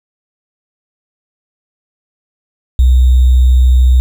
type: tone with sample-and-hold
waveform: sine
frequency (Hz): 63.1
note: B1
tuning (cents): +38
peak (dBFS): -4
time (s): 2.79-4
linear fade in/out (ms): 0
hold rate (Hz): 3675
effects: none